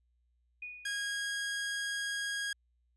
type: tone with exponential decay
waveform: sine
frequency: 2466 Hz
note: D#7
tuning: 16 cents flat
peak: -38 dBFS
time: 0.62-1.31 s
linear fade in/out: 5 ms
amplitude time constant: 150 ms
type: tone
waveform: sawtooth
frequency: 1639 Hz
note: G#6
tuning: 23 cents flat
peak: -30 dBFS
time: 0.85-2.53 s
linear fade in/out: 5 ms
effects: added 60 Hz sine -70 dBFS peak until 2.96 s + resampled to 24000 Hz

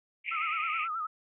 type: band-pass noise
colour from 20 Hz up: pink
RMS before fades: -35 dBFS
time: 0.24-0.88 s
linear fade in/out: 50 ms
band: 2100 to 2700 Hz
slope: 96 dB/octave
type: tone with vibrato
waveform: sine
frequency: 1287 Hz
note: E6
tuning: 42 cents flat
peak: -31 dBFS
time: 0.31-1.07 s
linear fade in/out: 10 ms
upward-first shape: sine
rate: 9.4 Hz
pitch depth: 91 cents each way
effects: none

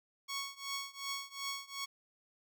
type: tone with tremolo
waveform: 10% pulse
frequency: 1108.7 Hz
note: C#6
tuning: in tune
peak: -27 dBFS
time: 0.28-1.86 s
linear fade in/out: 20 ms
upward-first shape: triangle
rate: 2.7 Hz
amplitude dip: 95%
effects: none

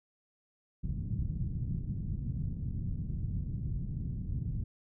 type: low-pass noise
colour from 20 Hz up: white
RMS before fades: -35 dBFS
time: 0.83-4.64 s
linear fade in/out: 10 ms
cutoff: 160 Hz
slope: 24 dB/octave
effects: none

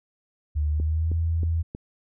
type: tone with pitch glide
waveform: sine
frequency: 74.7 to 82.41 Hz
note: D2 to E2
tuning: +30 to 0 cents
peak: -21 dBFS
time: 0.55-1.63 s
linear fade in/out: 20 ms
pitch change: +170 cents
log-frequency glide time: 0.69-1.12 s
type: click train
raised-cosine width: 3 ms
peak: -21 dBFS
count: 4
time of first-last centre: 0.8-1.749 s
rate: 3.16 Hz
effects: none

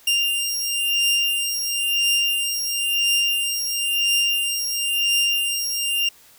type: beating tone pair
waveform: sawtooth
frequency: 2794 / 2794.98 Hz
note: F7 / F7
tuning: 0 / +1 cents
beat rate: 0.98 Hz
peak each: -19 dBFS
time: 0.07-6.09 s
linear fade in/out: 5 ms
effects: white hiss -51 dBFS RMS until 6.38 s

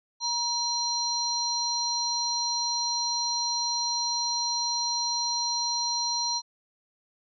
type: tone cluster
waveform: sine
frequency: 951 / 4118 / 5740 Hz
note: A#5 / C8 / F8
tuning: +34 / -28 / +47 cents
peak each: -32 / -28 / -31 dBFS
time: 0.2-6.42 s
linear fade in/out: 50 ms
effects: none

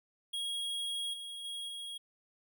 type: tone with level steps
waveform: square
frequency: 3296 Hz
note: G#7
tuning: 14 cents flat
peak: -35 / -42 / -39 / -41 dBFS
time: 0.33-1.98 s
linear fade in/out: 10 ms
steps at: 1.13 / 1.44 / 1.68 s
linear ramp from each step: 10 ms
effects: none

